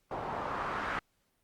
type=noise with low-pass filter sweep; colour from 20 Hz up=white; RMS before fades=-36 dBFS; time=0.11-0.99 s; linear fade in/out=2 ms; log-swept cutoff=810 to 1500 Hz; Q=2; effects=pink hiss -75 dBFS RMS until 1.43 s + Opus 48 kbps